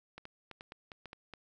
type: clicks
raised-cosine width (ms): 0.3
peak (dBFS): -30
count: 9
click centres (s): 0.18 / 0.254 / 0.513 / 0.609 / 0.721 / 0.918 / 1.057 / 1.131 / 1.337
effects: none